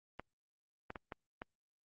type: clicks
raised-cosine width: 0.5 ms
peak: -28 dBFS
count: 5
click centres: 0.196 / 0.904 / 0.958 / 1.122 / 1.419 s
effects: Opus 24 kbps